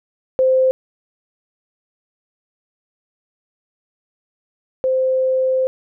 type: tone pair in turn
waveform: sine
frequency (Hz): 520 / 520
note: C5 / C5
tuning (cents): -11 / -11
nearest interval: unison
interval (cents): 0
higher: neither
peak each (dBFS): -11 / -14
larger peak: first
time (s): 0.39-0.71 / 4.84-5.67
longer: second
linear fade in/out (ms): 0
effects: none